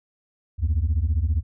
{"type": "beating tone pair", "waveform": "sine", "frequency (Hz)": [70.5, 85.5], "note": ["C#2", "F2"], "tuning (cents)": [30, -36], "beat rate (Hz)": 15, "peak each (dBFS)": -20, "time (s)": [0.58, 1.43], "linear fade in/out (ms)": 50, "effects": ["tanh soft clip ceiling -16 dBFS"]}